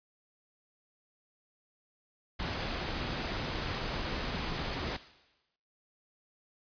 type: noise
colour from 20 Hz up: pink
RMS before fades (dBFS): -35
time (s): 2.39-4.97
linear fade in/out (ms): 10
type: noise with exponential decay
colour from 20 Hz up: white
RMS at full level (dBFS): -42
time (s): 4.87-5.56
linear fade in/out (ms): 1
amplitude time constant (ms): 150
effects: noise-tail reverb RT60 0.9 s tail -26 dB re dry + resampled to 11025 Hz